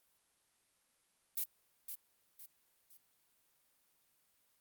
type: noise with echo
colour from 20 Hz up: violet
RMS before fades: -36 dBFS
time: 1.37-1.44 s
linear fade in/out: 5 ms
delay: 510 ms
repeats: 3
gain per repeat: -8 dB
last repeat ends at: 2.97 s
effects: white hiss -75 dBFS RMS until 4.6 s + Opus 32 kbps